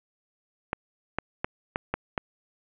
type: clicks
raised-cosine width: 0.5 ms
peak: -11 dBFS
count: 6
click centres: 0.731 / 1.186 / 1.445 / 1.759 / 1.94 / 2.178 s
effects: resampled to 8000 Hz + 7-bit